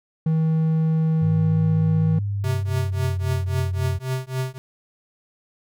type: tone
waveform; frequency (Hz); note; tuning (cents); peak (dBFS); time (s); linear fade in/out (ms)
triangle; 159.7; D#3; +45; -15; 0.26-2.19; 5
type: tone with pitch glide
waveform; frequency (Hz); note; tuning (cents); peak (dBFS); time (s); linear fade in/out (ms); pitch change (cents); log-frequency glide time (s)
sine; 103.83 to 91.97; G#2 to F#2; 0 to -10; -22; 1.21-3.99; 20; -210; 2.04-3.19
type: tone with tremolo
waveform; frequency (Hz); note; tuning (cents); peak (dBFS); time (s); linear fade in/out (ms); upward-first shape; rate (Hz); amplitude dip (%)
square; 130; C3; -11; -21; 2.44-4.58; 0; triangle; 3.7; 100
effects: none